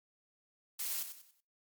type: noise with echo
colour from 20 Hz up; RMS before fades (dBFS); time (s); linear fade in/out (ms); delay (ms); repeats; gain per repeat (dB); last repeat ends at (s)
blue; -37; 0.79-1.03; 5; 94; 4; -9; 1.406
effects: noise-tail reverb RT60 0.4 s tail -23 dB re dry + MP3 96 kbps